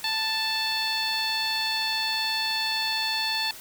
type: tone with low-pass filter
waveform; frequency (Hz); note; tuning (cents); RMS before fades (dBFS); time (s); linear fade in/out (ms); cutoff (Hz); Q
15% pulse; 881; A5; +2; -27; 0.04-3.51; 2; 4600; 6.4
effects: white hiss -43 dBFS RMS until 3.6 s